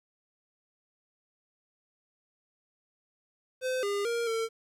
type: tone with pitch steps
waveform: square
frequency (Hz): 513 / 404.6 / 468.4 / 451.7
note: C5 / G#4 / A#4 / A4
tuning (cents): -34 / -45 / +8 / +45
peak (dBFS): -29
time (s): 3.61-4.49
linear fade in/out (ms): 50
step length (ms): 220
effects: low-pass 11000 Hz 12 dB/octave + 11-bit